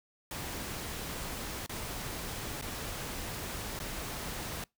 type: noise with dropouts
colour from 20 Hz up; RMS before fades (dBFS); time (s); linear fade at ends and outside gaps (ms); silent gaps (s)
pink; -39; 0.31-4.64; 2; 1.663-1.694 / 2.613-2.623 / 3.791-3.8
effects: noise-tail reverb RT60 0.2 s tail -25 dB re dry